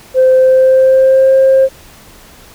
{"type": "tone with pitch glide", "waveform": "sine", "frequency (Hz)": [518, 531.9], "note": ["C5", "C5"], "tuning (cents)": [-17, 28], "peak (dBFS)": -3, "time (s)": [0.14, 1.69], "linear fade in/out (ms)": 50, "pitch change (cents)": 45, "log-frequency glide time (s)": [0.36, 1.35], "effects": ["tanh soft clip ceiling -1 dBFS", "pink hiss -39 dBFS RMS until 2.54 s"]}